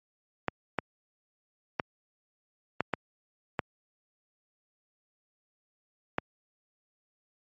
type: clicks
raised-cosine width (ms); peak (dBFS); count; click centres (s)
0.5; -11; 7; 0.483 / 0.787 / 1.798 / 2.806 / 2.937 / 3.592 / 6.184
effects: high-pass 100 Hz 12 dB/octave + MP3 32 kbps